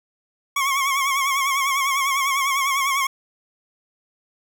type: tone with vibrato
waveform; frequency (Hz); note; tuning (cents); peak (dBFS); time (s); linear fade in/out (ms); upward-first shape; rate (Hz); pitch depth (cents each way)
25% pulse; 1096; C#6; -20; -15; 0.56-3.07; 5; sine; 10; 69
effects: none

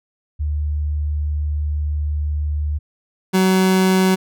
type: tone pair in turn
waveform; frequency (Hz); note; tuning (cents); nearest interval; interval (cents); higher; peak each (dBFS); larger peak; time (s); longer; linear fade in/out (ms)
sine / 30% pulse; 74.5 / 187.73; D2 / F#3; +25 / +25; octave + major third; 1600; second; -18 / -10; second; 0.39-2.79 / 3.33-4.16; first; 20
effects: none

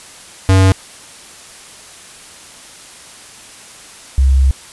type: tone pair in turn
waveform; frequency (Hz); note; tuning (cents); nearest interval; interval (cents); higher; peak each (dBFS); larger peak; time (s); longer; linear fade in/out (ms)
square / sine; 95 / 66.73; F#2 / C2; +46 / +35; tritone; 611; first; -7; neither; 0.49-0.72 / 4.18-4.51; second; 0
effects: white hiss -37 dBFS RMS until 4.72 s + resampled to 24000 Hz

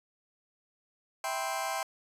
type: chord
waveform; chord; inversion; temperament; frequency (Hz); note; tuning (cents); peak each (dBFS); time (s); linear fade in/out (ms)
sawtooth; C major seventh; first; just; 654.1 / 784.9 / 981.1 / 1046.5; E5 / G5 / B5 / C6; -14 / +2 / -12 / 0; -33 / -31 / -37 / -33; 1.24-1.83; 2
effects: resampled to 32000 Hz

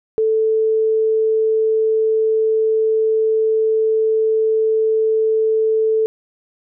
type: tone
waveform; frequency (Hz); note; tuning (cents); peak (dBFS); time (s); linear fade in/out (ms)
sine; 440; A4; 0; -13; 0.18-6.06; 0
effects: none

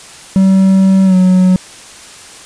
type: tone with pitch glide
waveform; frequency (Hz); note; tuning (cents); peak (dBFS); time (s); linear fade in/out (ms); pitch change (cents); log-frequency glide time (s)
triangle; 191.4 to 184.45; G3 to F#3; -41 to -5; -3; 0.36-1.56; 0; -64; 1.05-1.15
effects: white hiss -34 dBFS RMS until 2.45 s + resampled to 22050 Hz

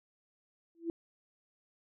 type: tone with exponential growth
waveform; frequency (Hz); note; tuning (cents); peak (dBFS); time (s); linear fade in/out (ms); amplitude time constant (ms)
sine; 334.3; E4; +24; -28; 0.75-0.9; 1; 31
effects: none

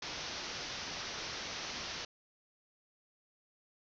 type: low-pass noise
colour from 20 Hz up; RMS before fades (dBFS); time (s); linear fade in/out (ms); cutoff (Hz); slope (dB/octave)
white; -42; 0.02-2.05; 5; 6100; 96
effects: none

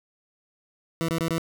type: tone bursts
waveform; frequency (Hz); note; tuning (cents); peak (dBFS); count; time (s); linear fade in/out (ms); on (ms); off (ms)
20% pulse; 164.81; E3; 0; -19; 4; 1.01-1.381; 0; 74; 25
effects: none

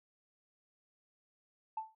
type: tone with exponential decay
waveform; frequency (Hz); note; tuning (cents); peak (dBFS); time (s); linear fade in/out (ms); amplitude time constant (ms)
sine; 880; A5; 0; -32; 1.77-1.95; 5; 38
effects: tanh soft clip ceiling -28 dBFS

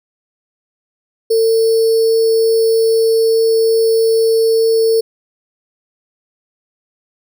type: tone with sample-and-hold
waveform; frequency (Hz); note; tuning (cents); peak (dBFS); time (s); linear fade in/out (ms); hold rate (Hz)
sine; 450.4; A4; +40; -9; 1.3-5.01; 10; 4900
effects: none

